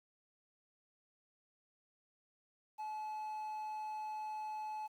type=tone with quantisation; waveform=triangle; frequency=859 Hz; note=A5; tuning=42 cents flat; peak=-38 dBFS; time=2.78-4.88 s; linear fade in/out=20 ms; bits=11; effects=none